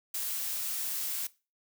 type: noise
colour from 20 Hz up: blue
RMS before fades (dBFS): -34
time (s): 0.14-1.27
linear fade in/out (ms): 5
effects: noise-tail reverb RT60 0.3 s tail -20 dB re dry